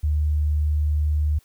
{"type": "tone", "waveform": "sine", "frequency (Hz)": 75.2, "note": "D2", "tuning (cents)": 42, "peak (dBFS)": -18, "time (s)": [0.03, 1.39], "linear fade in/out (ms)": 10, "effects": ["white hiss -60 dBFS RMS until 1.44 s"]}